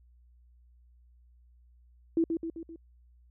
sine tone with echo, 329.6 Hz, E4, in tune, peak -22 dBFS, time 2.17-2.24 s, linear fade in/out 2 ms, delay 130 ms, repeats 4, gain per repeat -5 dB, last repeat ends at 2.76 s, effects added 60 Hz sine -57 dBFS peak until 3.3 s

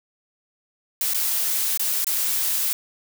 blue noise with dropouts, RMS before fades -23 dBFS, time 1.01-2.73 s, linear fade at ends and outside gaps 1 ms, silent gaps 1.136-1.145 / 1.775-1.795 / 2.045-2.068 s, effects none

